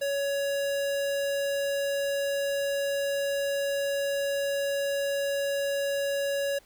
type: tone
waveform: square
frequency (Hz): 560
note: C#5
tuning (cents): +18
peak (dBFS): -27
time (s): 0.01-6.59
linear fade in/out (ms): 10
effects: pink hiss -59 dBFS RMS until 6.65 s